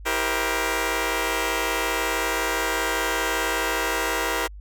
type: chord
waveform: 10% pulse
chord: C dominant seventh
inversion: first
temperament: just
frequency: 327 / 392.4 / 470.9 / 523.3 Hz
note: E4 / G4 / Bb4 / C5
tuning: -14 / +2 / +18 / 0 cents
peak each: -21 / -21 / -18 / -22 dBFS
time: 0.05-4.48 s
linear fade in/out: 20 ms
effects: added 50 Hz sine -37 dBFS peak until 4.6 s